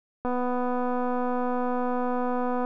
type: click train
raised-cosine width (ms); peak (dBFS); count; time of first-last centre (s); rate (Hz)
1; -16; 596; 0.25-2.649; 248
effects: none